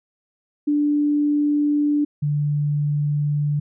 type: tone pair in turn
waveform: sine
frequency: 293.7 / 146.85 Hz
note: D4 / D3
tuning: 0 / 0 cents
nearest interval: octave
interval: 1200 cents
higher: first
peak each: -16 / -18 dBFS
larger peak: first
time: 0.67-2.05 / 2.22-3.6 s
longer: neither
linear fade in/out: 10 ms
effects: none